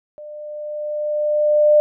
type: tone with level ramp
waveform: sine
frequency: 599 Hz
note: D5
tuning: 34 cents sharp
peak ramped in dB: -33 to -8 dBFS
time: 0.18-1.8 s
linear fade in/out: 0 ms
effects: none